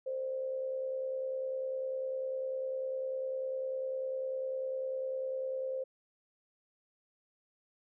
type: tone with amplitude modulation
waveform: sine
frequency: 523.3 Hz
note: C5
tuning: in tune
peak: -31 dBFS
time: 0.06-5.84 s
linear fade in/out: 10 ms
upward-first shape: sine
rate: 70 Hz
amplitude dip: 50%
effects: none